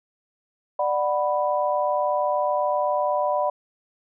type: chord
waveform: sine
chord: B minor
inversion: first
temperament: just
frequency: 592.7 / 740.8 / 987.8 Hz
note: D5 / F#5 / B5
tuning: +16 / +2 / 0 cents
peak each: -23 / -26 / -25 dBFS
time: 0.79-3.5 s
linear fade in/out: 5 ms
effects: none